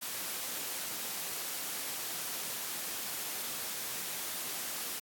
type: noise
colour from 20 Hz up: white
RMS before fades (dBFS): -38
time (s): 0.01-5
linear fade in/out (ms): 20
effects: high-pass 150 Hz 12 dB/octave + AAC 64 kbps